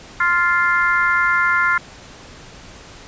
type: harmonic tone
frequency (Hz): 349.2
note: F4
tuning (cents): 0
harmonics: 3 / 4 / 5 / 6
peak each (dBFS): -21 / -16 / -22 / -22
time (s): 0.2-1.78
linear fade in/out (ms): 5
effects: pink hiss -40 dBFS RMS until 3.07 s + resampled to 16000 Hz